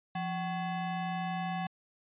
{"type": "ring-modulated tone", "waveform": "square", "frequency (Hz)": 466.2, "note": "A#4", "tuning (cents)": 0, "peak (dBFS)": -30, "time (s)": [0.15, 1.67], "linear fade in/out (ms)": 5, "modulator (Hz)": 292, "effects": ["resampled to 8000 Hz"]}